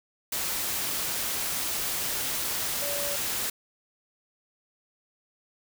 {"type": "tone in noise", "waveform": "sine", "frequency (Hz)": 574, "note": "D5", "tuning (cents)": -40, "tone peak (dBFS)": -34, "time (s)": [2.82, 3.16], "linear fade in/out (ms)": 5, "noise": "white", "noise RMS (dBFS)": -30, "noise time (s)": [0.32, 3.5], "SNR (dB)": -7, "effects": []}